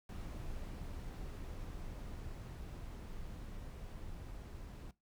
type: noise with level ramp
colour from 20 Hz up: brown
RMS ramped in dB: -44 to -48 dBFS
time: 0.09-4.91 s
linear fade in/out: 2 ms
effects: noise-tail reverb RT60 0.2 s tail -19 dB re dry